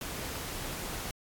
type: noise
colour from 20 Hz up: pink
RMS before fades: -38 dBFS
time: 0.01-1.11 s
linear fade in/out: 2 ms
effects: AAC 64 kbps